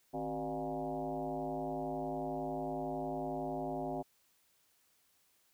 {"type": "tone with frequency modulation", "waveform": "sine", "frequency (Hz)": 489.5, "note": "B4", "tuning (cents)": -15, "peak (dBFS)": -35, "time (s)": [0.13, 4.03], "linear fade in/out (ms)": 20, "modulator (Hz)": 111, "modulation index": 2.8, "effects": ["white hiss -72 dBFS RMS until 5.53 s"]}